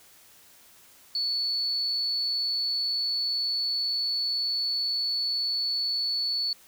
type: tone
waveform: sine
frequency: 4439 Hz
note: C#8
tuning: 2 cents sharp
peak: -25 dBFS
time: 1.15-6.53 s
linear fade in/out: 2 ms
effects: white hiss -55 dBFS RMS until 6.67 s